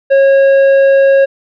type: tone with tanh clipping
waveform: sine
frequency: 546 Hz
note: C#5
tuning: 26 cents flat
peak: -6 dBFS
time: 0.1-1.26 s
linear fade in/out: 20 ms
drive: 8 dB
effects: none